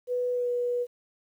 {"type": "tone with pitch glide", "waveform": "sine", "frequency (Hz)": [493.9, 487.1], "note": ["B4", "B4"], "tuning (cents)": [0, -24], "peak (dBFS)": -25, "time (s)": [0.07, 0.87], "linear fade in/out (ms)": 50, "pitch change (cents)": -24, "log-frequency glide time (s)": [0.32, 0.49], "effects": ["10-bit"]}